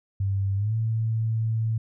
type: tone with pitch glide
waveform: sine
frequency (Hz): 98 to 111.92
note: G2 to A2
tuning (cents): 0 to +30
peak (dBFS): -22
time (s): 0.2-1.78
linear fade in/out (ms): 5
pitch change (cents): +230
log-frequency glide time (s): 0.56-0.74
effects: none